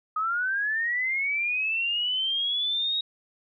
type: linear sweep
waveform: sine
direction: up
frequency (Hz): 1244.5 to 3800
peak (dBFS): -24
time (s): 0.16-3.01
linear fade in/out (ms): 5
effects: none